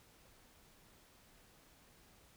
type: silence
effects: pink hiss -65 dBFS RMS until 2.36 s